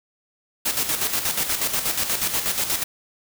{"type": "noise with tremolo", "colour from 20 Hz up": "white", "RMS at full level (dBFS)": -22, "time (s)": [0.65, 2.84], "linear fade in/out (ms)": 10, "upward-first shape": "square", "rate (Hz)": 8.3, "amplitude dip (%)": 55, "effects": []}